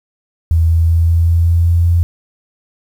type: tone with pitch steps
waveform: sine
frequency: 82 / 82.52 / 83.05 / 83.58 / 84.11 / 84.65 / 85.19 / 85.73 Hz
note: E2 / E2 / E2 / E2 / E2 / E2 / F2 / F2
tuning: -9 / +2 / +13 / +24 / +35 / +46 / -42 / -32 cents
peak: -8 dBFS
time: 0.51-2.03 s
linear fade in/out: 0 ms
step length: 190 ms
effects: 7-bit